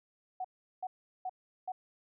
sine tone bursts, 743 Hz, F#5, 7 cents sharp, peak -34 dBFS, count 4, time 0.4-1.72 s, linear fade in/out 5 ms, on 45 ms, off 380 ms, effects none

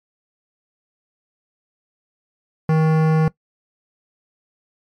sine tone with hard clipping, 158 Hz, D#3, 27 cents sharp, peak -15 dBFS, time 2.69-3.28 s, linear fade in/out 2 ms, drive 17 dB, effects noise-tail reverb RT60 0.1 s tail -20 dB re dry + MP3 96 kbps

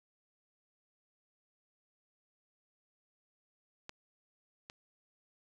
clicks, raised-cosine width 0.2 ms, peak -26 / -29 dBFS, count 2, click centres 3.894 / 4.699 s, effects none

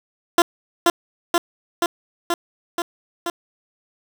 15% pulse tone with echo, 343.9 Hz, F4, 27 cents flat, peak -4 dBFS, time 0.38-0.42 s, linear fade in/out 2 ms, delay 480 ms, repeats 6, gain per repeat -2 dB, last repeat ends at 3.3 s, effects none

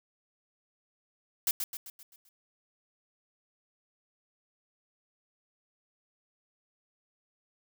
blue noise with echo, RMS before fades -27 dBFS, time 1.47-1.51 s, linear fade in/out 2 ms, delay 130 ms, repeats 6, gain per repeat -6 dB, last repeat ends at 2.29 s, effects none

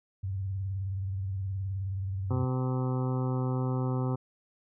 sine tone with vibrato, 96.3 Hz, G2, 30 cents flat, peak -30 dBFS, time 0.23-2.45 s, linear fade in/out 10 ms, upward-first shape sine, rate 19 Hz, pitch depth 76 cents each way
harmonic tone, 128.3 Hz, C3, 34 cents flat, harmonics 1 / 2 / 3 / 4 / 6 / 7 / 8 / 9 / 10, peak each -28 / -34 / -38 / -40 / -44 / -45 / -46 / -47 / -48 dBFS, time 2.3-4.16 s, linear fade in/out 10 ms
effects none

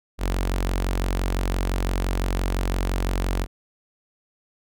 sawtooth tone with notch filter, 45.86 Hz, F#1, 15 cents flat, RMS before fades -24 dBFS, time 0.18-3.47 s, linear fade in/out 50 ms, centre 130 Hz, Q 1.3, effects none

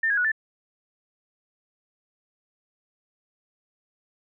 sine tone with pitch steps, 1798 / 1649 / 1465 / 1763 Hz, A6 / G#6 / F#6 / A6, +37 / -13 / -18 / +3 cents, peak -20 dBFS, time 0.03-0.318 s, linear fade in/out 5 ms, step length 72 ms, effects none

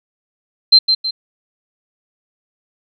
sine tone with echo, 4126 Hz, C8, 25 cents flat, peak -3 dBFS, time 0.72-0.79 s, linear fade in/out 10 ms, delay 160 ms, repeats 2, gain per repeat -7 dB, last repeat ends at 1.11 s, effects none

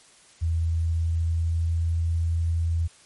sine tone with pitch glide, 82.41 to 83.18 Hz, E2 to E2, 0 to +16 cents, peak -21 dBFS, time 0.41-2.88 s, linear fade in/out 20 ms, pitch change +16 cents, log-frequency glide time 0.77-1.9 s, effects white hiss -54 dBFS RMS until 3.05 s + MP3 48 kbps

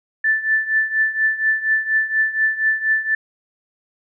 sine tone with tremolo, 1760 Hz, A6, in tune, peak -12 dBFS, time 0.24-3.15 s, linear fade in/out 5 ms, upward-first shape triangle, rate 4.2 Hz, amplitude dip 85%, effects none

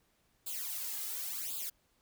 blue noise with flanger, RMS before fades -39 dBFS, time 0.46-1.7 s, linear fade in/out 10 ms, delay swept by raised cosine 0.25 to 2.45 ms, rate 0.92 Hz, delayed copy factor +1, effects pink hiss -73 dBFS RMS until 2.01 s

